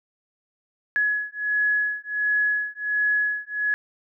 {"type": "beating tone pair", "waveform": "sine", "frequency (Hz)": [1688, 1689.4], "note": ["G#6", "G#6"], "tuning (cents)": [28, 29], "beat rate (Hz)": 1.4, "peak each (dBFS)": -24, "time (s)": [0.96, 3.74], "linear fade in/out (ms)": 0, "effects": []}